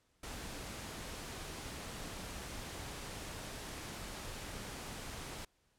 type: noise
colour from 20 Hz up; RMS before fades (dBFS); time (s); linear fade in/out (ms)
pink; -45; 0.23-5.45; 5
effects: pink hiss -75 dBFS RMS until 5.78 s + low-pass 11000 Hz 12 dB/octave